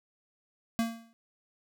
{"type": "tone with exponential decay", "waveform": "square", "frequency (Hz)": 228.8, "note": "A#3", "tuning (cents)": -32, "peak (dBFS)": -24, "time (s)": [0.79, 1.13], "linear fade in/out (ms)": 0, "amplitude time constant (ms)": 72, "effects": []}